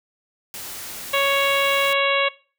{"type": "noise", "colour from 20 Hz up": "white", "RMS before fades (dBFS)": -34, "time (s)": [0.54, 1.93], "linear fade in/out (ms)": 0}
{"type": "harmonic tone", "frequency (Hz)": 555, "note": "C#5", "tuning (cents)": 2, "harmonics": [1, 2, 3, 4, 5, 6, 7], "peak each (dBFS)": [-22, -23, -28, -24, -24, -28, -31], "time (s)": [1.13, 2.29], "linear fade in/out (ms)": 10}
{"effects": ["noise-tail reverb RT60 0.4 s tail -21 dB re dry"]}